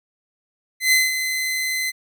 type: tone with ADSR envelope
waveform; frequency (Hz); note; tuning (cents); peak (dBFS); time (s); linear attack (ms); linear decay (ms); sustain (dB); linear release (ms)
sawtooth; 2044; C7; -41; -9; 0.8-1.92; 120; 190; -9; 30
effects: none